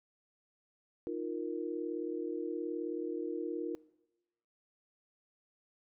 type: chord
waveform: sine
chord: Eb suspended second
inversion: none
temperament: just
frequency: 311.1 / 350 / 466.7 Hz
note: Eb4 / F4 / Bb4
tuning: 0 / +4 / +2 cents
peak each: -40 / -38 / -40 dBFS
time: 1.07-3.75 s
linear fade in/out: 0 ms
effects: noise-tail reverb RT60 1.0 s tail -22 dB re dry